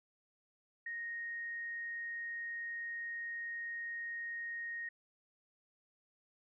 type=tone; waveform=sine; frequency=1864.7 Hz; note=A#6; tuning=in tune; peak=-39 dBFS; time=0.86-4.89 s; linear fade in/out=5 ms; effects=none